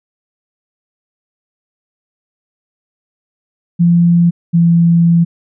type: tone pair in turn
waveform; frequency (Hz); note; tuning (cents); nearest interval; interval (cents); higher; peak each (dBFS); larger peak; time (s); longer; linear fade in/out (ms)
sine; 171.7 / 169.14; F3 / E3; -29 / +45; unison; 26; first; -6; neither; 3.79-4.31 / 4.53-5.25; second; 20
effects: none

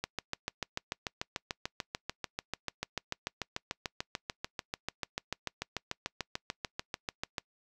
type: click train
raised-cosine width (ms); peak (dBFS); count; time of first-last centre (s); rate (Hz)
0.2; -16; 51; 0.04-7.382; 6.81
effects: noise-tail reverb RT60 0.1 s tail -25 dB re dry

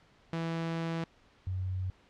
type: tone pair in turn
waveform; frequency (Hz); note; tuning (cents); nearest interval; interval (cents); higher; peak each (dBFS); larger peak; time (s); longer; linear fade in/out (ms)
sawtooth / sine; 165.1 / 93.01; E3 / F#2; +3 / +10; minor seventh; 993; first; -28 / -31; first; 0.33-1.04 / 1.47-1.9; first; 0
effects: pink hiss -63 dBFS RMS until 2.09 s + low-pass 4000 Hz 12 dB/octave

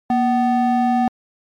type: ring-modulated tone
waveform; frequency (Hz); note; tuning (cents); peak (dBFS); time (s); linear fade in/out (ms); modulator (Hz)
triangle; 496.7; B4; +10; -9; 0.1-1.08; 2; 259
effects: MP3 64 kbps

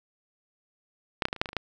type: clicks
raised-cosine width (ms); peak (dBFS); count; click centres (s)
0.3; -9 / -6 / -29 / -13 / -26 / -6 / -18 / -22 / -26 / -11; 10; 1.222 / 1.254 / 1.285 / 1.329 / 1.363 / 1.415 / 1.458 / 1.49 / 1.531 / 1.567
effects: none

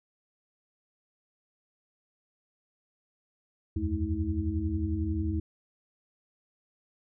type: tone cluster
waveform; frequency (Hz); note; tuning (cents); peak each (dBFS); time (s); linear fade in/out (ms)
sine; 75.4 / 86.6 / 97.5 / 213.4 / 319.8; D2 / F2 / G2 / G#3 / D#4; +46 / -14 / -9 / +47 / +48; -33 / -31 / -39 / -37 / -33; 3.76-5.4; 5
effects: none

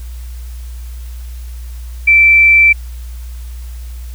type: tone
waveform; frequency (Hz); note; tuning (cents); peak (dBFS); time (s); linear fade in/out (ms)
sine; 2334; D7; -11; -4; 2.07-2.73; 10
effects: added 60 Hz sine -24 dBFS peak until 4.14 s + white hiss -43 dBFS RMS until 4.14 s

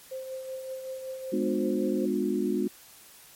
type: tone with tremolo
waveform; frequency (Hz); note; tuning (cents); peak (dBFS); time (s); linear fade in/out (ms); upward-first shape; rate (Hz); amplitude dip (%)
sine; 523.3; C5; 0; -32; 0.11-2.06; 10; triangle; 5.3; 50
type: chord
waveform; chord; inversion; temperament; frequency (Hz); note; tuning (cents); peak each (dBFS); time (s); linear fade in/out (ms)
sine; G# diminished seventh; none; just; 207.7 / 249.2 / 299 / 358.8; G#3 / B3 / D4 / F4; 0 / +16 / +31 / +47; -30 / -31 / -31 / -29; 1.32-2.68; 10
effects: white hiss -52 dBFS RMS until 3.35 s + MP3 64 kbps

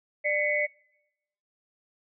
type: tone cluster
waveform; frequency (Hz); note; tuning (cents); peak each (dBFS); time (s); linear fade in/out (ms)
sine; 595 / 2020 / 2218; D5 / B6 / C#7; +22 / +39 / 0; -28; 0.24-0.67; 20
effects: noise-tail reverb RT60 0.9 s tail -25 dB re dry

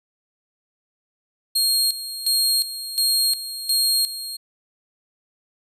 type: tone with tremolo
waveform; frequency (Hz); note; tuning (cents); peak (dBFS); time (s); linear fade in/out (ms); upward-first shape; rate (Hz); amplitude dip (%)
sawtooth; 4244; C8; +24; -14; 1.55-4.37; 10; square; 1.4; 75
effects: resampled to 32000 Hz

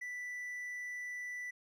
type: tone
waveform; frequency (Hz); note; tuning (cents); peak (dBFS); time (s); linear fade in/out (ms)
triangle; 1975.5; B6; 0; -38; 0.01-1.51; 10
effects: none

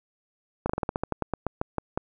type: slowing click train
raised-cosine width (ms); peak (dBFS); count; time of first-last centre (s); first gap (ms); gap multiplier
1; -12; 15; 0.66-1.975; 35; 1.14
effects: none

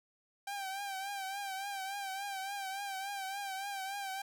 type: tone with vibrato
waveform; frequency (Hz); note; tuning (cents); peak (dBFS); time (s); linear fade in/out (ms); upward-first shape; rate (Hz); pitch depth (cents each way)
sawtooth; 785; G5; +2; -34; 0.47-4.22; 5; triangle; 3.5; 67
effects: none

